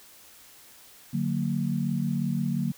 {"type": "chord", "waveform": "sine", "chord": "D augmented", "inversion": "none", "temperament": "just", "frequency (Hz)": [146.83, 183.54, 229.4], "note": ["D3", "F#3", "A#3"], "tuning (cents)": [0, -14, -28], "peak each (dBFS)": -29, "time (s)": [1.13, 2.72], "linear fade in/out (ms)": 10, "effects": ["white hiss -52 dBFS RMS until 2.77 s"]}